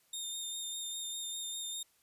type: tone with vibrato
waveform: 20% pulse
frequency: 3651 Hz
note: A#7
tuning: 37 cents flat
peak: -32 dBFS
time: 0.13-1.83 s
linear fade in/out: 5 ms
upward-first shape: square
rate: 5 Hz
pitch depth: 15 cents each way
effects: white hiss -70 dBFS RMS until 2.02 s + resampled to 32000 Hz